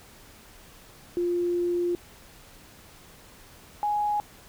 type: tone pair in turn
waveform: sine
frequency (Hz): 350 / 832.4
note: F4 / G#5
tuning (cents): +4 / +4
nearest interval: octave + minor third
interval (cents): 1500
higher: second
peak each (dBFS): -23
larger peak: neither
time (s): 1.17-1.95 / 3.83-4.2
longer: first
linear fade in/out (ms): 0
effects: pink hiss -51 dBFS RMS until 4.48 s